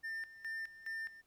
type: tone with tremolo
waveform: triangle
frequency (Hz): 1798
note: A6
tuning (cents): +37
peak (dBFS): -37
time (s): 0.03-1.22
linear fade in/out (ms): 20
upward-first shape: square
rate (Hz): 2.4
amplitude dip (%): 80
effects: pink hiss -75 dBFS RMS until 1.26 s